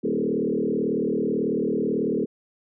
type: tone with frequency modulation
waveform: sine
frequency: 329.6 Hz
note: E4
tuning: in tune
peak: -21 dBFS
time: 0.03-2.26 s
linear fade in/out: 20 ms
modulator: 38.2 Hz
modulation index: 3.5
effects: none